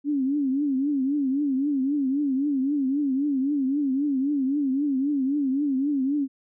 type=tone with vibrato; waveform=sine; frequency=277.2 Hz; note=C#4; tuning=in tune; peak=-21 dBFS; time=0.04-6.28 s; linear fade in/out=50 ms; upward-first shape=triangle; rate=3.8 Hz; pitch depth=140 cents each way; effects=none